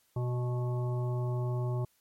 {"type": "harmonic tone with a mistuned harmonic", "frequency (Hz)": 123.47, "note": "B2", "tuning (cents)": 0, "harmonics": [1, 3, 5, 7, 9], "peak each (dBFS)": [-29, -39, -43, -46, -48], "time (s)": [0.16, 1.85], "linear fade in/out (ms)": 5, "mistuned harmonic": 9, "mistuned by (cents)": -23, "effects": ["white hiss -70 dBFS RMS until 2 s", "MP3 64 kbps"]}